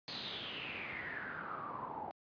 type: noise with low-pass filter sweep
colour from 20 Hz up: pink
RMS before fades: -43 dBFS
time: 0.08-2.11 s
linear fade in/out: 0 ms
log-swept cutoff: 4400 to 790 Hz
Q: 7.7
effects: high-pass 150 Hz 12 dB/octave + resampled to 11025 Hz